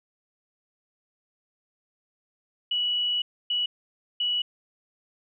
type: tone bursts at uneven times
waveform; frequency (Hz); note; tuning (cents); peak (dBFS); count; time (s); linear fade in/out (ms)
sine; 2938; F#7; -13; -23; 3; 2.71-3.22 / 3.5-3.66 / 4.2-4.42; 5
effects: none